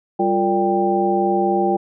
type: tone cluster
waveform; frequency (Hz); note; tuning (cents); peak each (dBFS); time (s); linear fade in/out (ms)
sine; 196.8 / 351.8 / 455.6 / 587 / 788; G3 / F4 / A#4 / D5 / G5; +7 / +13 / -40 / -1 / +9; -23 / -19 / -27 / -26 / -19; 0.19-1.77; 10
effects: none